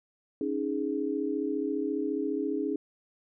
sine chord, C# suspended second, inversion none, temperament just, 277.2 / 311.8 / 415.8 Hz, C#4 / D#4 / G#4, 0 / +4 / +2 cents, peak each -32 dBFS, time 0.41-2.76 s, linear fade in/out 2 ms, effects none

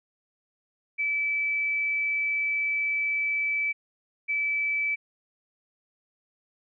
sine tone pair in turn, 2308 / 2308 Hz, D7 / D7, -31 / -31 cents, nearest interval unison, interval 0 cents, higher neither, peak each -24 dBFS, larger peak neither, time 0.98-3.73 / 4.28-4.96 s, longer first, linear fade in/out 20 ms, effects none

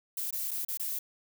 violet noise with dropouts, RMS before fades -34 dBFS, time 0.17-0.99 s, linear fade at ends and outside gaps 5 ms, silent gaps 0.308-0.326 / 0.51-0.513 / 0.649-0.684 / 0.774-0.796 s, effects none

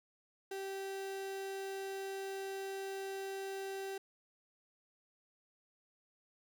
35% pulse tone, 388.6 Hz, G4, 15 cents flat, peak -38 dBFS, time 0.51-3.98 s, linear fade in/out 5 ms, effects none

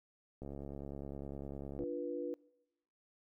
click train, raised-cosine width 2 ms, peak -32 dBFS, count 100, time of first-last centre 0.42-1.836 s, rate 69.9 Hz
sine chord, B diminished, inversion first, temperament equal with one note detuned, 293.7 / 349.2 / 488.8 Hz, D4 / F4 / B4, 0 / 0 / -18 cents, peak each -42 / -42 / -40 dBFS, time 1.79-2.34 s, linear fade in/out 0 ms
effects noise-tail reverb RT60 0.9 s tail -23 dB re dry

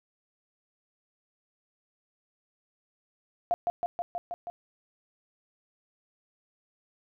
sine tone with echo, 698.5 Hz, F5, in tune, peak -22 dBFS, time 3.51-3.54 s, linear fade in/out 0 ms, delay 160 ms, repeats 6, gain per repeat -2 dB, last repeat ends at 4.5 s, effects none

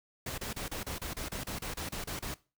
pink noise bursts, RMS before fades -38 dBFS, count 14, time 0.26-2.343 s, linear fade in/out 5 ms, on 120 ms, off 31 ms, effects noise-tail reverb RT60 0.3 s tail -19 dB re dry

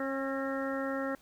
harmonic tone with a mistuned harmonic, 270.8 Hz, C#4, 40 cents flat, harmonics 1 / 2 / 3 / 4 / 5 / 6 / 7, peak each -35 / -35 / -45 / -46 / -40 / -47 / -42 dBFS, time 0-1.15 s, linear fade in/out 2 ms, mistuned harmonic 7, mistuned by -36 cents, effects pink hiss -62 dBFS RMS until 1.21 s

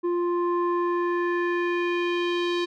square tone with low-pass filter sweep, 349.2 Hz, F4, in tune, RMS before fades -25 dBFS, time 0.03-2.66 s, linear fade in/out 20 ms, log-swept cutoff 740 to 4000 Hz, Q 2.3, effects none

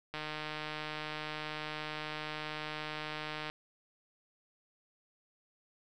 click train, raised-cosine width 0.3 ms, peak -23 dBFS, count 515, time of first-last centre 0.14-3.499 s, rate 153 Hz, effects none

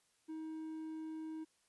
triangle tone, 316.5 Hz, D#4, 30 cents sharp, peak -40 dBFS, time 0.28-1.45 s, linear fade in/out 20 ms, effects white hiss -75 dBFS RMS until 1.68 s + resampled to 24000 Hz

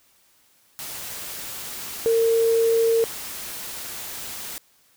sine tone in noise, 456.3 Hz, A#4, 37 cents flat, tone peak -16 dBFS, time 2.06-3.04 s, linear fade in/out 0 ms, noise white, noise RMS -34 dBFS, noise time 0.79-4.58 s, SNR +15 dB, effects white hiss -60 dBFS RMS until 4.96 s

